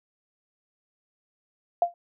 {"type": "tone with exponential decay", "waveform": "sine", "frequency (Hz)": 694, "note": "F5", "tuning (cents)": -11, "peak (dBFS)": -14, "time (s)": [1.82, 1.94], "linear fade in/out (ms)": 2, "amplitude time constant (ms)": 24, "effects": []}